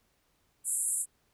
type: band-pass noise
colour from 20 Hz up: white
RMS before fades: -31 dBFS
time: 0.64-1.06 s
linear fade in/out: 50 ms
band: 7600 to 11000 Hz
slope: 96 dB/octave
effects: pink hiss -72 dBFS RMS until 1.33 s